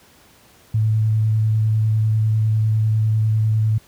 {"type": "tone with vibrato", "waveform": "sine", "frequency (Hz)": 109.2, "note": "A2", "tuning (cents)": -13, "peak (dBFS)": -14, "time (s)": [0.74, 3.78], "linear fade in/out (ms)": 5, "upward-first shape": "triangle", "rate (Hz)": 10, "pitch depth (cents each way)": 15, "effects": ["pink hiss -51 dBFS RMS until 3.87 s", "high-pass 60 Hz 12 dB/octave"]}